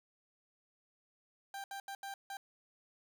30% pulse tone bursts at uneven times, 789 Hz, G5, 11 cents sharp, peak -39 dBFS, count 5, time 1.54-1.64 / 1.71-1.8 / 1.88-1.95 / 2.03-2.14 / 2.3-2.37 s, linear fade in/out 2 ms, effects none

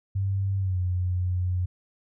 sine tone with pitch glide, 97.5 to 90.45 Hz, G2 to F#2, -9 to -39 cents, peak -23 dBFS, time 0.15-1.66 s, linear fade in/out 10 ms, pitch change -130 cents, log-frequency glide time 0.58-0.79 s, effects none

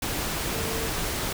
sine tone in noise, 450 Hz, A4, 39 cents sharp, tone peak -34 dBFS, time 0.54-0.88 s, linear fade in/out 5 ms, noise pink, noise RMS -29 dBFS, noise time 0.02-1.33 s, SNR -8 dB, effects none

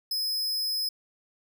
45% pulse tone, 5100 Hz, D#8, 42 cents sharp, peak -27 dBFS, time 0.11-0.89 s, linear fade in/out 5 ms, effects none

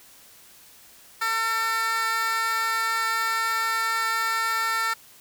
15% pulse tone with high-pass filter, 450.5 Hz, A4, 41 cents sharp, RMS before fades -25 dBFS, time 1.21-4.94 s, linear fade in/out 10 ms, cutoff 1400 Hz, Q 1.8, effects white hiss -51 dBFS RMS until 5.2 s

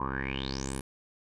10% pulse tone with low-pass filter sweep, 66.9 Hz, C2, 39 cents sharp, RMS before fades -34 dBFS, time 0-0.81 s, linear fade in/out 5 ms, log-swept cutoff 980 to 11000 Hz, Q 9.6, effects none

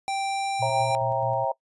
square tone with pitch glide, 784 to 789.9 Hz, G5 to G5, 0 to +13 cents, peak -26 dBFS, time 0.08-0.95 s, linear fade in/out 0 ms, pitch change +13 cents, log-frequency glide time 0.24-0.79 s
sine tone with tremolo, 120 Hz, B2, 49 cents flat, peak -30 dBFS, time 0.59-1.45 s, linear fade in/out 20 ms, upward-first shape square, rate 4.7 Hz, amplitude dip 45%
sine chord, C# diminished seventh, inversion none, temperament equal with one note detuned, 540.5 / 659.3 / 784 / 932.3 Hz, C#5 / E5 / G5 / Bb5, -44 / 0 / 0 / 0 cents, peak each -28 dBFS, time 0.62-1.52 s, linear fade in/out 5 ms
effects noise-tail reverb RT60 0.1 s tail -22 dB re dry + resampled to 24000 Hz

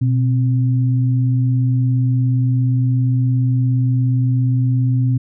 sine tone pair together, 123.9 / 263.3 Hz, B2 / C4, +6 / +11 cents, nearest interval octave + minor second, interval 1305 cents, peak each -13 / -23 dBFS, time 0.01-5.18 s, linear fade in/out 10 ms, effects none

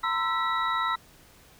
sine tone cluster, 922 / 1023 / 1326 / 1949 / 3860 Hz, A#5 / C6 / E6 / B6 / B7, -19 / -39 / +10 / -23 / -40 cents, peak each -33 / -31 / -27 / -33 / -36 dBFS, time 0.03-0.96 s, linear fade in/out 10 ms, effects pink hiss -55 dBFS RMS until 1.59 s

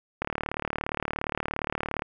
click train, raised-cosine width 0.5 ms, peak -13 dBFS, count 68, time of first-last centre 0.22-2.021 s, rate 37.2 Hz, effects none

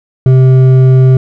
sine tone with hard clipping, 130 Hz, C3, 11 cents flat, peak -4 dBFS, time 0.26-1.17 s, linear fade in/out 2 ms, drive 7 dB, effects none

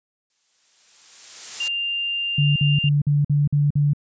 blue noise with exponential growth, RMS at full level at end -25 dBFS, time 0.3-1.68 s, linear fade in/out 2 ms, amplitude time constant 300 ms
sine tone, 2794 Hz, F7, in tune, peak -22 dBFS, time 1.6-2.89 s, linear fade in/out 5 ms
sine tone bursts, 145.3 Hz, D3, 18 cents flat, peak -15 dBFS, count 7, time 2.38-3.934 s, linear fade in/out 5 ms, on 180 ms, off 49 ms
effects resampled to 16000 Hz

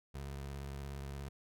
25% pulse tone with vibrato, 69.3 Hz, C#2, in tune, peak -38 dBFS, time 0.14-1.29 s, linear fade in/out 10 ms, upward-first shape triangle, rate 17 Hz, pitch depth 68 cents each way, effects none

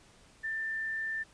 sine tone, 1782 Hz, A6, 22 cents sharp, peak -32 dBFS, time 0.43-1.24 s, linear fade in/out 20 ms, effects pink hiss -60 dBFS RMS until 1.33 s + resampled to 22050 Hz

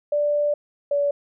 sine tone pair in turn, 587.3 / 572.9 Hz, D5 / D5, 0 / -43 cents, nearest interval unison, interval 43 cents, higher first, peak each -18 dBFS, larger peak neither, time 0.12-0.54 / 0.91-1.11 s, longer first, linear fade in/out 5 ms, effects none

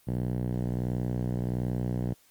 5% pulse tone with band-pass filter, 61.4 Hz, B1, 9 cents flat, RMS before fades -30 dBFS, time 0.07-2.14 s, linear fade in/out 10 ms, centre 130 Hz, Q 1.5, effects white hiss -62 dBFS RMS until 2.3 s + Opus 32 kbps

